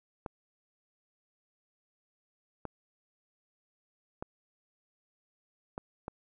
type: clicks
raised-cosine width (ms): 1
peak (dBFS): -23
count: 5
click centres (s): 0.262 / 2.653 / 4.225 / 5.779 / 6.081
effects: none